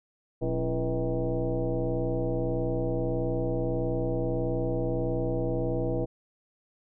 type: tone with frequency modulation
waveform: sine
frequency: 182.8 Hz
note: F#3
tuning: 21 cents flat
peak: -25 dBFS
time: 0.41-6.06 s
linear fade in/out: 20 ms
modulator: 152 Hz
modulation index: 2.8
effects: none